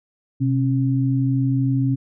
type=tone pair together; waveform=sine; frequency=128.2 / 271.6 Hz; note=C3 / C#4; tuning=-35 / -35 cents; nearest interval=octave + minor second; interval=1300 cents; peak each=-18 / -21 dBFS; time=0.4-1.96 s; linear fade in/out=20 ms; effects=none